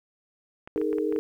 clicks, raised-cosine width 0.5 ms, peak -26 dBFS, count 7, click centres 0.675 / 0.777 / 0.815 / 0.929 / 0.984 / 1.125 / 1.162 s
sine chord, D# suspended fourth, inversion none, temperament equal with one note detuned, 311.1 / 415.3 / 460.3 Hz, D#4 / G#4 / A#4, 0 / 0 / -22 cents, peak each -28 / -28 / -29 dBFS, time 0.76-1.19 s, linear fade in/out 0 ms
effects 10-bit

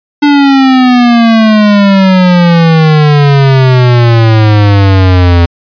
square exponential sweep, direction down, 293.7 to 84.8 Hz, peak -3 dBFS, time 0.22-5.46 s, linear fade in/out 10 ms, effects resampled to 11025 Hz

